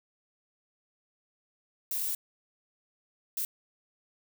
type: noise bursts at uneven times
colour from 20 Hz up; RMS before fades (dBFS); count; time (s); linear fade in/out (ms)
violet; -32; 2; 1.91-2.15 / 3.37-3.45; 2
effects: none